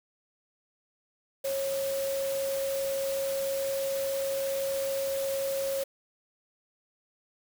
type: tone in noise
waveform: sine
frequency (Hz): 546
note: C#5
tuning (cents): -26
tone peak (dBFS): -28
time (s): 1.44-5.84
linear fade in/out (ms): 10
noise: white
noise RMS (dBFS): -39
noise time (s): 1.44-5.84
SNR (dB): +8
effects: none